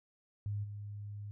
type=tone with level steps; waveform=sine; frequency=102.9 Hz; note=G#2; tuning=16 cents flat; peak=-34 / -41 dBFS; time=0.46-1.31 s; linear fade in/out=0 ms; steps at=0.63 s; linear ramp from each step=20 ms; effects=none